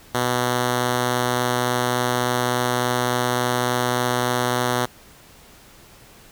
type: tone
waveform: 5% pulse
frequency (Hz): 123.47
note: B2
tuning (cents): 0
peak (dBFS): -8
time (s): 0.14-4.86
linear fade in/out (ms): 10
effects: pink hiss -48 dBFS RMS until 6.31 s